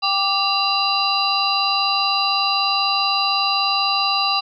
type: tone cluster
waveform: sine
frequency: 792 / 1173 / 2777 / 3982 / 4801 Hz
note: G5 / D6 / F7 / B7 / D8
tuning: +18 / -2 / -10 / +14 / +37 cents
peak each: -23 dBFS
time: 0.02-4.41 s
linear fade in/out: 20 ms
effects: none